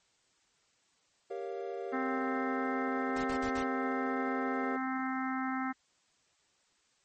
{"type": "chord", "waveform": "triangle", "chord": "G half-diminished seventh", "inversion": "none", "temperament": "equal", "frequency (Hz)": [392, 466.2, 554.4, 698.5], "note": ["G4", "Bb4", "Db5", "F5"], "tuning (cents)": [0, 0, 0, 0], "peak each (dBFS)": [-38, -39, -42, -42], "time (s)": [1.3, 4.77], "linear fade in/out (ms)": 10}
{"type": "harmonic tone", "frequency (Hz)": 261.6, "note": "C4", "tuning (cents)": 0, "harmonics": [1, 3, 4, 5, 6, 7, 8], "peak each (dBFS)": [-34, -39, -44, -39, -44, -44, -46], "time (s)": [1.92, 5.73], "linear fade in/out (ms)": 20}
{"type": "noise bursts", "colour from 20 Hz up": "pink", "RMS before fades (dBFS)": -43, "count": 4, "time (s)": [3.16, 3.633], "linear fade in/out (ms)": 5, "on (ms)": 83, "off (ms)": 47}
{"effects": ["white hiss -71 dBFS RMS until 7.04 s", "MP3 32 kbps"]}